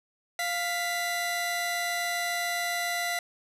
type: tone pair together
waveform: sawtooth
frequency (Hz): 698.5 / 1988.2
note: F5 / B6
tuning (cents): 0 / +11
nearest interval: octave + tritone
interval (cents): 1811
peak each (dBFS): -27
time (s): 0.39-3.19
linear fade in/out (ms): 2
effects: resampled to 32000 Hz + 9-bit